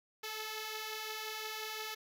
5% pulse beating tone pair, 430 / 435.7 Hz, A4 / A4, -40 / -17 cents, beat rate 5.7 Hz, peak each -35 / -29 dBFS, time 0.23-1.95 s, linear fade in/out 10 ms, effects none

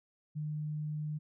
sine tone, 151.6 Hz, D#3, 45 cents flat, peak -34 dBFS, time 0.35-1.19 s, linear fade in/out 20 ms, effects none

